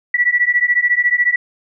sine beating tone pair, 1944 / 1958 Hz, B6 / B6, -28 / -15 cents, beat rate 14 Hz, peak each -15 / -15 dBFS, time 0.14-1.36 s, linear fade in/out 5 ms, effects none

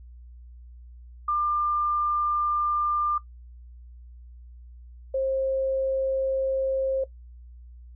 sine tone pair in turn, 1196 / 532.8 Hz, D6 / C5, +31 / +31 cents, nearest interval octave + major second, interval 1400 cents, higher first, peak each -22 dBFS, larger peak neither, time 1.28-3.18 / 5.14-7.04 s, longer neither, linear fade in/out 5 ms, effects noise-tail reverb RT60 0.1 s tail -17 dB re dry + added 60 Hz sine -43 dBFS peak until 7.95 s

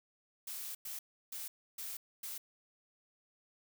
blue noise bursts at uneven times, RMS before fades -43 dBFS, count 5, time 0.47-0.75 / 0.85-0.99 / 1.32-1.48 / 1.78-1.97 / 2.23-2.38 s, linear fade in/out 5 ms, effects none

